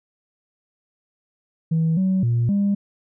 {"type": "tone with pitch steps", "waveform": "sine", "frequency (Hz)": [162, 188.7, 118.2, 201], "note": ["E3", "F#3", "A#2", "G3"], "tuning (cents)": [-30, 34, 24, 44], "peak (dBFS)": -15, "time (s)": [1.71, 2.75], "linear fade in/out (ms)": 10, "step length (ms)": 260, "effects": ["tanh soft clip ceiling -14 dBFS"]}